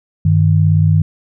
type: tone pair together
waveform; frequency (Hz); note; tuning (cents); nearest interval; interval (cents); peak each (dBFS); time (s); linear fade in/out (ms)
sine; 97.83 / 155.3; G2 / D#3; -3 / -3; minor sixth; 800; -11; 0.25-1.02; 5
effects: none